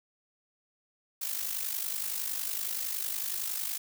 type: noise with amplitude modulation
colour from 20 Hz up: blue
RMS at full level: -31 dBFS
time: 1.21-3.78 s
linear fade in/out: 10 ms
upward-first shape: sine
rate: 50.8 Hz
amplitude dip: 65%
effects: none